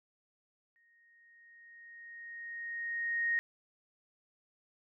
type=tone with exponential growth; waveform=sine; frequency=1864.7 Hz; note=A#6; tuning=in tune; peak=-27 dBFS; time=0.76-3.39 s; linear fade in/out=0 ms; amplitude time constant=570 ms; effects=none